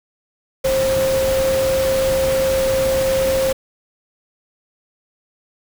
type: tone in noise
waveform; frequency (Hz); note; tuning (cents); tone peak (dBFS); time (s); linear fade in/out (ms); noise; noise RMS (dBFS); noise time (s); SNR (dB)
sine; 531; C5; +25; -15; 0.64-3.53; 10; pink; -25; 0.64-3.53; +7
effects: none